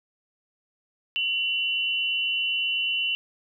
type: tone pair together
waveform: sine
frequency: 2749 / 2977 Hz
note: F7 / F#7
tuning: -28 / +10 cents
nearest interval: minor second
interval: 138 cents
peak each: -26 dBFS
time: 1.16-3.15 s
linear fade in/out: 0 ms
effects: none